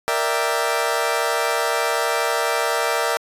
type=chord; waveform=20% pulse; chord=E half-diminished seventh; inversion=second; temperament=equal; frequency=466.2 / 587.3 / 659.3 / 784 Hz; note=Bb4 / D5 / E5 / G5; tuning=0 / 0 / 0 / 0 cents; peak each=-19 / -20 / -19 / -22 dBFS; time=0.08-3.17 s; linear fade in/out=0 ms; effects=resampled to 32000 Hz